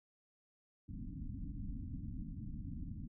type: low-pass noise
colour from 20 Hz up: pink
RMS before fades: -44 dBFS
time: 0.88-3.08 s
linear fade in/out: 10 ms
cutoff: 290 Hz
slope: 96 dB/octave
effects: none